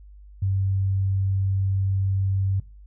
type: tone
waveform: sine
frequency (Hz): 96.7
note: G2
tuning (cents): -23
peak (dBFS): -20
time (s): 0.42-2.6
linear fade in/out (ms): 5
effects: noise-tail reverb RT60 0.3 s tail -19 dB re dry + added 50 Hz sine -43 dBFS peak until 2.86 s